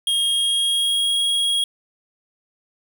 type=tone with pitch glide; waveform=square; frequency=3251 to 3293 Hz; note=G#7 to G#7; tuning=-38 to -15 cents; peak=-18 dBFS; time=0.07-1.64 s; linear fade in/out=2 ms; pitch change=+23 cents; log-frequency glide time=0.25-1.22 s; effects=8-bit